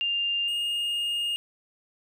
sine / triangle tone pair in turn, 2800 / 2839 Hz, F7 / F7, +4 / +28 cents, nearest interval unison, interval 24 cents, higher second, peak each -24 dBFS, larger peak neither, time 0.01-0.48 / 0.48-1.36 s, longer second, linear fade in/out 0 ms, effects none

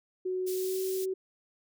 sine tone with pitch glide, 370 to 377.6 Hz, F#4 to F#4, 0 to +35 cents, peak -29 dBFS, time 0.25-1.14 s, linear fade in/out 10 ms, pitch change +35 cents, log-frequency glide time 0.46-0.81 s
white high-pass noise, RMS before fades -41 dBFS, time 0.46-1.06 s, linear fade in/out 20 ms, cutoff 4300 Hz, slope 12 dB/octave
effects none

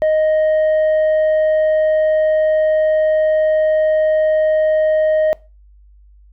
sine tone with tanh clipping, 622.3 Hz, D#5, in tune, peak -12 dBFS, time 0.02-5.33 s, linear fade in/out 0 ms, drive 3 dB, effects noise-tail reverb RT60 0.3 s tail -22 dB re dry + added 50 Hz sine -43 dBFS peak until 6.32 s

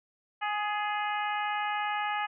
harmonic tone with a mistuned harmonic, 416.4 Hz, G#4, 5 cents sharp, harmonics 2 / 3 / 4 / 5 / 6 / 7, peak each -31 / -35 / -37 / -39 / -41 / -42 dBFS, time 0.41-2.27 s, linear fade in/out 20 ms, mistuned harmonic 4, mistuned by +27 cents, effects none

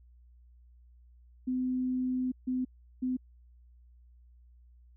sine tone bursts at uneven times, 254.9 Hz, C4, 45 cents flat, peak -28 dBFS, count 3, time 1.47-2.32 / 2.47-2.65 / 3.02-3.17 s, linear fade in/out 10 ms, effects added 60 Hz sine -55 dBFS peak until 4.96 s

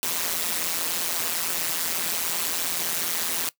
white noise with amplitude modulation, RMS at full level -23 dBFS, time 0.03-3.49 s, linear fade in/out 0 ms, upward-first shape sine, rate 169 Hz, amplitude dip 90%, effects noise-tail reverb RT60 0.1 s tail -19 dB re dry + high-pass 150 Hz 12 dB/octave

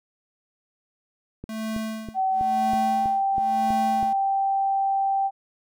click train, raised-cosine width 3 ms, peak -22 dBFS, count 9, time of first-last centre 1.44-4.029 s, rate 3.09 Hz
square tone with tremolo, 220 Hz, A3, in tune, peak -27 dBFS, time 1.49-4.13 s, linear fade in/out 2 ms, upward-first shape sine, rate 0.98 Hz, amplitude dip 100%
sine tone with pitch glide, 762 to 782.5 Hz, G5 to G5, -49 to -3 cents, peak -20 dBFS, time 2.14-5.31 s, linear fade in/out 50 ms, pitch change +46 cents, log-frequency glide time 2.59-3.03 s
effects none

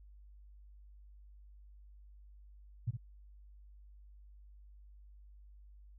sine tone with echo, 116.54 Hz, A#2, in tune, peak -30 dBFS, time 2.87-2.91 s, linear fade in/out 10 ms, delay 61 ms, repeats 1, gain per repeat -7 dB, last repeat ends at 2.971 s, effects added 50 Hz sine -54 dBFS peak until 5.98 s

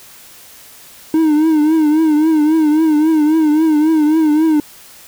triangle tone with vibrato, 310 Hz, D#4, 6 cents flat, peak -7 dBFS, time 1.14-4.6 s, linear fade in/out 2 ms, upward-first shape triangle, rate 3.7 Hz, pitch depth 90 cents each way, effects white hiss -40 dBFS RMS until 5.07 s

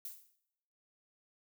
violet noise with exponential decay, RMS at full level -41 dBFS, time 0.05-0.36 s, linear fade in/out 1 ms, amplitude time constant 67 ms, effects noise-tail reverb RT60 0.8 s tail -17 dB re dry

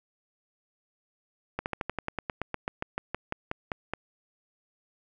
slowing click train, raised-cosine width 0.5 ms, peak -15 dBFS, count 19, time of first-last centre 1.59-3.936 s, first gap 69 ms, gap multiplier 1.07, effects none

